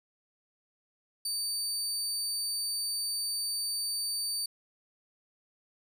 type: tone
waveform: 25% pulse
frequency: 4600 Hz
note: D8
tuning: 37 cents flat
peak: -26 dBFS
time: 1.25-4.46 s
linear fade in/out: 5 ms
effects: none